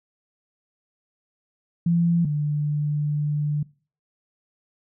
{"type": "tone pair in turn", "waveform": "sine", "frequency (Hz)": [170, 148.16], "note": ["F3", "D3"], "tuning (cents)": [-46, 16], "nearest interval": "major second", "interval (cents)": 238, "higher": "first", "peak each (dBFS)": [-17, -21], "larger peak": "first", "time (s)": [[1.86, 2.25], [2.25, 3.63]], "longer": "second", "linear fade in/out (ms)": 5, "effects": ["noise-tail reverb RT60 0.4 s tail -22 dB re dry"]}